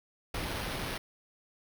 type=noise with sample-and-hold; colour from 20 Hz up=pink; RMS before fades=-36 dBFS; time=0.34-0.98 s; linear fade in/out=5 ms; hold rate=7350 Hz; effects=none